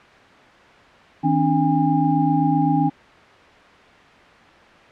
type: tone cluster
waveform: sine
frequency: 158.7 / 267 / 294.7 / 810 Hz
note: D#3 / C4 / D4 / G#5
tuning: +35 / +35 / +6 / -43 cents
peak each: -21 dBFS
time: 1.23-2.9 s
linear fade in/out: 20 ms
effects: white hiss -46 dBFS RMS until 4.91 s + low-pass 2000 Hz 12 dB/octave